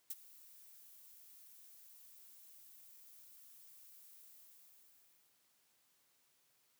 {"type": "noise with ADSR envelope", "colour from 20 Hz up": "violet", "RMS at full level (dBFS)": -40, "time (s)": [0.1, 5.43], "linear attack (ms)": 7, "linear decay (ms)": 33, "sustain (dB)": -20, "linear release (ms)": 1200, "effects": ["white hiss -75 dBFS RMS until 6.79 s", "high-pass 80 Hz 12 dB/octave"]}